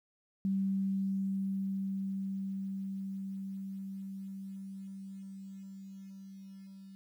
sine tone with level ramp, 193.9 Hz, G3, 19 cents flat, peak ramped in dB -28 to -48 dBFS, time 0.45-6.95 s, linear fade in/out 0 ms, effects 11-bit

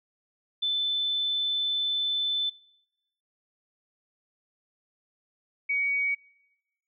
sine tone pair in turn, 3520 / 2252 Hz, A7 / C#7, 0 / +27 cents, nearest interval minor sixth, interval 773 cents, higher first, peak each -24 dBFS, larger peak neither, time 0.62-2.5 / 5.69-6.15 s, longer first, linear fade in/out 10 ms, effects noise-tail reverb RT60 1.0 s tail -26 dB re dry

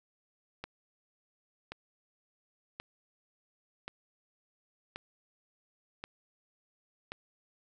click train, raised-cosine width 0.3 ms, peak -23 dBFS, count 7, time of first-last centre 0.64-7.119 s, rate 0.926 Hz, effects none

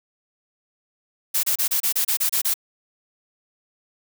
blue noise bursts, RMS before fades -21 dBFS, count 10, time 1.34-2.541 s, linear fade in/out 10 ms, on 94 ms, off 29 ms, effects none

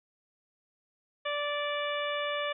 harmonic tone, 584 Hz, D5, 10 cents flat, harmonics 1 / 2 / 3 / 4 / 5 / 6, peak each -33 / -36 / -38 / -39 / -40 / -41 dBFS, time 1.25-2.53 s, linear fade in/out 10 ms, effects none

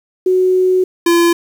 sine / square tone pair in turn, 370 / 341.3 Hz, F#4 / F4, 0 / -40 cents, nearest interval minor second, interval 140 cents, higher first, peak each -9 dBFS, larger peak neither, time 0.26-0.84 / 1.06-1.33 s, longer first, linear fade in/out 5 ms, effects 7-bit

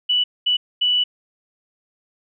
sine tone bursts at uneven times, 2960 Hz, F#7, in tune, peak -15 dBFS, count 3, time 0.09-0.24 / 0.46-0.57 / 0.81-1.04 s, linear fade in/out 10 ms, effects none

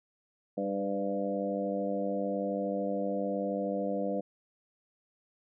harmonic tone with a mistuned harmonic, 99 Hz, G2, 18 cents sharp, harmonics 2 / 3 / 4 / 5 / 6 / 7, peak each -35 / -37 / -45 / -34 / -36 / -40 dBFS, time 0.57-4.21 s, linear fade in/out 10 ms, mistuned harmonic 5, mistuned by +21 cents, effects none

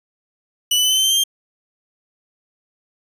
sawtooth tone with pitch steps, 2960 / 2991 / 3022 / 3054 / 3086 / 3118 / 3151 / 3183 Hz, F#7 / F#7 / F#7 / G7 / G7 / G7 / G7 / G7, 0 / +18 / +36 / -46 / -28 / -10 / +8 / +26 cents, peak -11 dBFS, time 0.71-1.238 s, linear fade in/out 5 ms, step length 66 ms, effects resampled to 32000 Hz

